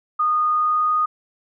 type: tone with pitch glide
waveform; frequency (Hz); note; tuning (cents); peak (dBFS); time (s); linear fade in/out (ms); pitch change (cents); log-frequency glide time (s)
sine; 1230 to 1237.1; D#6 to D#6; -20 to -10; -16; 0.19-1.06; 10; +10; 0.52-0.92
effects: none